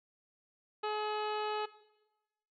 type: harmonic tone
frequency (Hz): 424.6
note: G#4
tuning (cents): +38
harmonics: 1 / 2 / 3 / 4 / 5 / 6 / 7 / 8 / 9 / 10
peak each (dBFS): -36 / -37 / -40 / -48 / -55 / -48 / -49 / -57 / -54 / -54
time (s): 0.83-1.66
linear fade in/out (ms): 10
effects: noise-tail reverb RT60 1.0 s tail -17 dB re dry